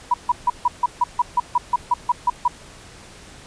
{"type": "tone bursts", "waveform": "sine", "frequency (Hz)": 975, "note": "B5", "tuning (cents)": -23, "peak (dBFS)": -13, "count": 14, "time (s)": [0.11, 2.48], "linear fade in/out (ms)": 5, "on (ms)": 30, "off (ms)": 150, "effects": ["pink hiss -43 dBFS RMS until 3.46 s", "resampled to 22050 Hz"]}